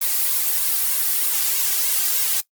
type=noise with flanger; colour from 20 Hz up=blue; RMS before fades=-20 dBFS; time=0.01-2.41 s; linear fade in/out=10 ms; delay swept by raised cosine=1.8 to 2.62 ms; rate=3.2 Hz; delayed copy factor=+0.8; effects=noise-tail reverb RT60 0.1 s tail -19 dB re dry + Opus 24 kbps